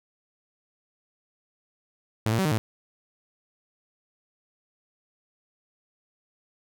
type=tone with pitch steps; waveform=sawtooth; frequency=109.6 / 114 / 190.7 / 153.2 / 109.7 Hz; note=A2 / A#2 / G3 / D#3 / A2; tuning=-6 / -38 / -47 / -27 / -5 cents; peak=-18 dBFS; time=2.26-2.58 s; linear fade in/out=0 ms; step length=64 ms; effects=none